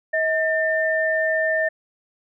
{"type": "tone pair together", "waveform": "sine", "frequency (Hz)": [637, 1797.7], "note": ["D#5", "A6"], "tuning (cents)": [41, 37], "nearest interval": "octave + tritone", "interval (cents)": 1796, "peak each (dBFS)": -21, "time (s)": [0.13, 1.69], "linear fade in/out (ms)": 10, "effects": []}